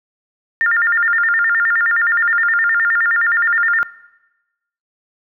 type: tone with vibrato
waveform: sine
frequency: 1596 Hz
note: G6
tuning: 31 cents sharp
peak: -12 dBFS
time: 0.61-3.83 s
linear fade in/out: 0 ms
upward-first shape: square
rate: 9.6 Hz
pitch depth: 220 cents each way
effects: noise-tail reverb RT60 1.0 s tail -19 dB re dry

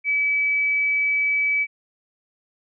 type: tone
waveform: sine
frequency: 2292 Hz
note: D7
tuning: 43 cents flat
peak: -18 dBFS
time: 0.04-1.67 s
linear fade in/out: 50 ms
effects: none

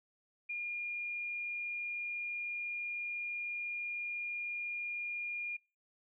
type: tone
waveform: sine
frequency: 2418 Hz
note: D7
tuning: 50 cents sharp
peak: -36 dBFS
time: 0.49-5.57 s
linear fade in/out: 10 ms
effects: noise-tail reverb RT60 0.3 s tail -26 dB re dry

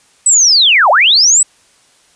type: linear two-way sweep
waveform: sine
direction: down then up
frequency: 8110 to 559 to 8110 Hz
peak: -5 dBFS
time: 0.26-1.43 s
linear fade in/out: 5 ms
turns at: 0.9 s
effects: white hiss -50 dBFS RMS until 2.15 s + resampled to 22050 Hz

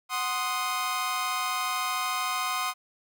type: chord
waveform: sawtooth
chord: C diminished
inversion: second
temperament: equal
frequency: 740 / 1046.5 / 1244.5 Hz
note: Gb5 / C6 / Eb6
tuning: 0 / 0 / 0 cents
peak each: -31 / -27 / -27 dBFS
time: 0.09-2.74 s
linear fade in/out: 50 ms
effects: none

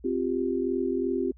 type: chord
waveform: sine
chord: C suspended fourth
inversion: none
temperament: equal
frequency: 261.6 / 349.2 / 392 Hz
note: C4 / F4 / G4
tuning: 0 / 0 / 0 cents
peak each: -29 dBFS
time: 0.04-1.32 s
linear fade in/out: 10 ms
effects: added 60 Hz sine -49 dBFS peak until 1.37 s

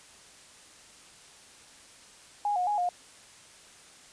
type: tone with pitch steps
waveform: sine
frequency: 824 / 722 / 830 / 712 Hz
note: G#5 / F#5 / G#5 / F5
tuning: -14 / -43 / -1 / +33 cents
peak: -25 dBFS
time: 2.45-2.89 s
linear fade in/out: 2 ms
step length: 110 ms
effects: white hiss -53 dBFS RMS until 4.12 s + resampled to 22050 Hz

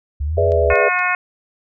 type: exponential two-way sweep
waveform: sine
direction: up then down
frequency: 68.8 to 90 to 68.8 Hz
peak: -18 dBFS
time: 0.2-0.74 s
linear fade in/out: 10 ms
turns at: 0.43 s
type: chord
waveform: sine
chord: E dominant seventh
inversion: first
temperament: equal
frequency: 415.3 / 493.9 / 587.3 / 659.3 Hz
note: G#4 / B4 / D5 / E5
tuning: 0 / 0 / 0 / 0 cents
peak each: -19 dBFS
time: 0.37-0.89 s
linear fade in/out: 10 ms
type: click train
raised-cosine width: 0.2 ms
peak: -22 dBFS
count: 3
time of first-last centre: 0.52-0.992 s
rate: 4.24 Hz
type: harmonic tone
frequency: 361.2 Hz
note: F#4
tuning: 42 cents flat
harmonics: 2 / 3 / 4 / 5 / 6 / 7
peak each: -24 / -22 / -21 / -23 / -23 / -23 dBFS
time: 0.7-1.15 s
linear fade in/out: 2 ms
effects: none

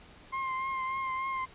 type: tone with vibrato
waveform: 35% pulse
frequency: 1057 Hz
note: C6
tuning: 17 cents sharp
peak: -29 dBFS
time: 0.32-1.46 s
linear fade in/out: 20 ms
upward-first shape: triangle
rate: 3.4 Hz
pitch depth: 30 cents each way
effects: pink hiss -54 dBFS RMS until 1.54 s + resampled to 8000 Hz

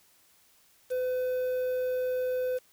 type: tone with quantisation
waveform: triangle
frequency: 506 Hz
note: B4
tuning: 42 cents sharp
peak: -25 dBFS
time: 0.9-2.59 s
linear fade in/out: 20 ms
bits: 8
effects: white hiss -63 dBFS RMS until 2.72 s

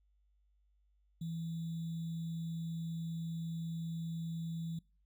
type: tone with sample-and-hold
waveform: sine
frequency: 164.81 Hz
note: E3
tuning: in tune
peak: -37 dBFS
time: 1.21-4.79 s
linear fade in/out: 5 ms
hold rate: 3675 Hz
effects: noise-tail reverb RT60 0.4 s tail -25 dB re dry + added 50 Hz sine -69 dBFS peak until 5.05 s

